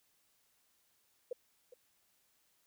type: tone with echo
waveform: sine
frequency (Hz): 496.1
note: B4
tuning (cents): +8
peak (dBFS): -35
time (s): 1.31-1.33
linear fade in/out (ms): 5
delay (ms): 410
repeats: 1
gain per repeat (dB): -15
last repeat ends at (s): 1.74
effects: white hiss -74 dBFS RMS until 2.66 s

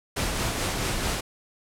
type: noise with tremolo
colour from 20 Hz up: pink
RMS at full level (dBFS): -26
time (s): 0.16-1.21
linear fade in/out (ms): 10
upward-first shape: sine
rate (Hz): 4.6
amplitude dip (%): 30
effects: low-pass 11000 Hz 12 dB/octave

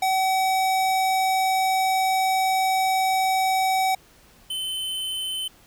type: tone pair in turn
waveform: square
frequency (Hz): 759 / 3057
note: F#5 / G7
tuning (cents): +44 / -44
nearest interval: 2 octaves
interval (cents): 2412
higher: second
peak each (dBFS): -20 / -27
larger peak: first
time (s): 0.02-3.95 / 4.5-5.48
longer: first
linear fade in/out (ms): 5
effects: pink hiss -54 dBFS RMS until 5.66 s

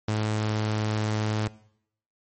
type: tone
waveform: sawtooth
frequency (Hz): 107.6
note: A2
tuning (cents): -38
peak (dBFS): -20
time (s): 0.08-1.48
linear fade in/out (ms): 5
effects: noise-tail reverb RT60 0.7 s tail -20 dB re dry + MP3 32 kbps

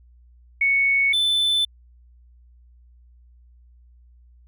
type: tone pair in turn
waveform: sine / triangle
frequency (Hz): 2217 / 3519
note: C#7 / A7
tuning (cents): 0 / 0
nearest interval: minor sixth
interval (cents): 800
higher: second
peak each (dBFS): -16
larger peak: neither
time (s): 0.61-1.13 / 1.13-1.65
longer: neither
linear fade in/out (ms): 5
effects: added 60 Hz sine -49 dBFS peak until 4.47 s

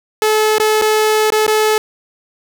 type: tone with dropouts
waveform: sawtooth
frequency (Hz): 431.2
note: A4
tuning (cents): -35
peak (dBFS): -7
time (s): 0.22-1.78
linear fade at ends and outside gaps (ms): 1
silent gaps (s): 0.583-0.599 / 0.815-0.821 / 1.303-1.322 / 1.466-1.478
effects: none

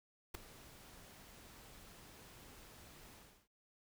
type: noise with ADSR envelope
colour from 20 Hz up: pink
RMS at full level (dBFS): -42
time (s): 0.34-3.48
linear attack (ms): 10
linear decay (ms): 4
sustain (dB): -16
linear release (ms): 340
effects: none

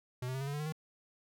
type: tone with pitch steps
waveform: square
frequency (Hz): 125.2 / 129.32 / 133.57 / 137.96 / 142.49 / 147.18 / 152.02 / 157.01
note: B2 / C3 / C3 / C#3 / C#3 / D3 / D#3 / D#3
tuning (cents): +24 / -20 / +36 / -8 / +48 / +4 / -40 / +16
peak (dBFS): -36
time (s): 0.22-0.724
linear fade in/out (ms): 5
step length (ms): 63
effects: none

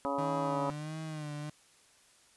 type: harmonic tone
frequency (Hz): 140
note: C#3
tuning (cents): +18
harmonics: 2 / 3 / 4 / 5 / 6 / 7 / 8 / 9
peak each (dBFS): -37 / -44 / -35 / -42 / -41 / -36 / -48 / -40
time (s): 0.05-0.7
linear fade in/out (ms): 0
type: tone with vibrato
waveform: 35% pulse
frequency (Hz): 153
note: D#3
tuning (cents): -29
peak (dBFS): -36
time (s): 0.18-1.5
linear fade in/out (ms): 5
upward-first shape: sine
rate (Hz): 1.5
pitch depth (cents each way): 64
effects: white hiss -63 dBFS RMS until 2.36 s + resampled to 24000 Hz

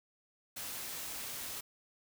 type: noise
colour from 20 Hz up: white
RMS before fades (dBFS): -42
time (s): 0.56-1.61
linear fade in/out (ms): 10
effects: none

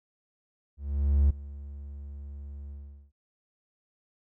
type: tone with ADSR envelope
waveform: triangle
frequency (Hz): 70.8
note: C#2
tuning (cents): +37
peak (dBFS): -15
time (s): 0.77-3.12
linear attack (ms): 530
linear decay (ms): 9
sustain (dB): -21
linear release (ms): 410
effects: tanh soft clip ceiling -11 dBFS

